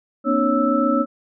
sine tone cluster, 236.8 / 264.1 / 299.1 / 553 / 1316 Hz, A#3 / C4 / D4 / C#5 / E6, +27 / +16 / +32 / -4 / -3 cents, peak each -22 dBFS, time 0.24-1.06 s, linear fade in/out 50 ms, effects none

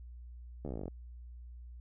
slowing click train, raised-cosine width 2 ms, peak -27 dBFS, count 14, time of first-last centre 0.65-0.88 s, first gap 13 ms, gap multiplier 1.05, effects added 60 Hz sine -46 dBFS peak until 1.8 s

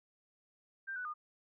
sine tone with pitch steps, 1575 / 1486 / 1219 Hz, G6 / F#6 / D#6, +8 / +7 / -36 cents, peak -38 dBFS, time 0.87-1.14 s, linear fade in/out 20 ms, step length 90 ms, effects none

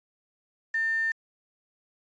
sine tone with quantisation, 1800 Hz, A6, 39 cents sharp, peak -24 dBFS, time 0.74-1.12 s, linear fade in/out 5 ms, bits 7, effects resampled to 16000 Hz

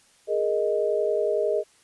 sine chord, Ab suspended second, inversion none, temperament equal, 415.3 / 466.2 / 622.3 Hz, Ab4 / Bb4 / Eb5, 0 / 0 / 0 cents, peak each -25 / -27 / -25 dBFS, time 0.27-1.64 s, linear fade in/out 50 ms, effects white hiss -59 dBFS RMS until 1.83 s + resampled to 24000 Hz

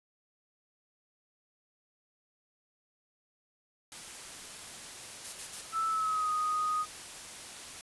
white noise, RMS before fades -45 dBFS, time 3.92-7.81 s, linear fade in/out 0 ms
blue noise bursts, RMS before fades -40 dBFS, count 3, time 5.24-5.615 s, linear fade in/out 10 ms, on 91 ms, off 51 ms
sine tone with pitch glide, 1318.5 to 1244.5 Hz, E6 to D#6, 0 to 0 cents, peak -28 dBFS, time 5.72-6.86 s, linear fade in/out 50 ms, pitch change -100 cents, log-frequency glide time 5.87-6.3 s
effects resampled to 24000 Hz

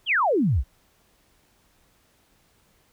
sine exponential sweep, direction down, 3406 to 50.7 Hz, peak -18 dBFS, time 0.06-0.64 s, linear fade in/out 50 ms, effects pink hiss -63 dBFS RMS until 2.92 s

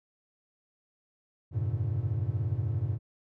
triangle tone cluster, 89.3 / 102.1 / 118.7 / 136.5 / 145.4 Hz, F2 / G#2 / A#2 / C#3 / D3, +39 / -29 / +32 / -26 / -17 cents, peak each -34 / -29 / -30 / -38 / -38 dBFS, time 1.51-2.99 s, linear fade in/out 50 ms, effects none

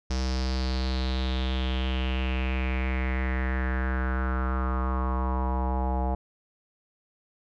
square tone with low-pass filter sweep, 64.5 Hz, C2, 24 cents flat, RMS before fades -27 dBFS, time 0.1-6.15 s, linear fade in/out 5 ms, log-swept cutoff 5500 to 780 Hz, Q 5.1, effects none

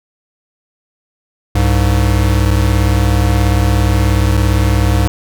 square tone pair together, 64.67 / 101.7 Hz, C2 / G#2, -20 / -36 cents, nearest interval minor sixth, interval 784 cents, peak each -13 dBFS, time 1.55-5.08 s, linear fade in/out 5 ms, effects none

